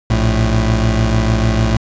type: tone pair together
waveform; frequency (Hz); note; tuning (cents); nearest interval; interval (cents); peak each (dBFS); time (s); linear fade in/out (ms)
25% pulse; 58.34 / 110; A#1 / A2; +2 / 0; major seventh; 1098; -11; 0.1-1.77; 5
effects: resampled to 16000 Hz